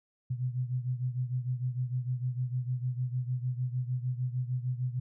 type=beating tone pair; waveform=sine; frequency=124.1 / 130.7 Hz; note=B2 / C3; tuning=+9 / -1 cents; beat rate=6.6 Hz; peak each=-31 / -35 dBFS; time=0.3-5 s; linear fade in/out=10 ms; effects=none